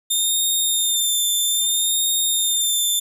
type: tone with vibrato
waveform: 15% pulse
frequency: 3620 Hz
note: A7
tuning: 48 cents sharp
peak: -11 dBFS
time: 0.1-3 s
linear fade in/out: 10 ms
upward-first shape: sine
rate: 0.62 Hz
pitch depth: 34 cents each way
effects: none